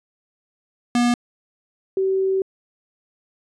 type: tone pair in turn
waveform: square / sine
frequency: 241.2 / 382.9 Hz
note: B3 / G4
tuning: -41 / -41 cents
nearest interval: minor sixth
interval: 800 cents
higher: second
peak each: -16 / -17 dBFS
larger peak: first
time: 0.95-1.14 / 1.97-2.42 s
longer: second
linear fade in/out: 2 ms
effects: resampled to 22050 Hz